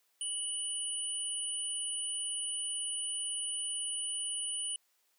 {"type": "tone pair together", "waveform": "sine", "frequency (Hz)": [2960, 9441], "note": ["F#7", "D9"], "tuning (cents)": [0, 8], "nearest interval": "octave + minor sixth", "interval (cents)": 2008, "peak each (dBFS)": [-39, -35], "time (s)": [0.21, 4.76], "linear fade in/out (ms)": 2, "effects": ["white hiss -74 dBFS RMS until 5.18 s", "high-pass 400 Hz 12 dB/octave"]}